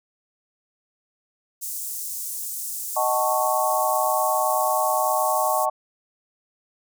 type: high-pass noise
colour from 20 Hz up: pink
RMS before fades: -31 dBFS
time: 1.61-5.66 s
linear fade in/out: 20 ms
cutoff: 7300 Hz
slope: 24 dB/octave
type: chord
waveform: sine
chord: D# half-diminished seventh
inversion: none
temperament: equal with one note detuned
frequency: 622.3 / 752.1 / 880 / 1108.7 Hz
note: D#5 / F#5 / A5 / C#6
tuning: 0 / +28 / 0 / 0 cents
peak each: -25 dBFS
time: 2.96-5.7 s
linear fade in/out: 10 ms
effects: none